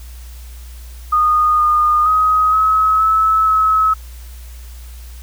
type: tone with pitch steps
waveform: sine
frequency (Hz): 1231 / 1221 / 1261 / 1282 / 1300 / 1288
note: D#6 / D#6 / D#6 / E6 / E6 / E6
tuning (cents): -19 / -33 / +23 / -49 / -24 / -41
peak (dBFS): -10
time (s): 1.12-3.94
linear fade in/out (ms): 10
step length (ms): 470
effects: added 60 Hz sine -31 dBFS peak until 5.22 s + white hiss -44 dBFS RMS until 5.22 s